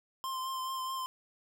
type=tone with vibrato; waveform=square; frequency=1046.5 Hz; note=C6; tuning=in tune; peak=-35 dBFS; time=0.24-1.06 s; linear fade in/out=0 ms; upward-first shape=triangle; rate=4.7 Hz; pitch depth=25 cents each way; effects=none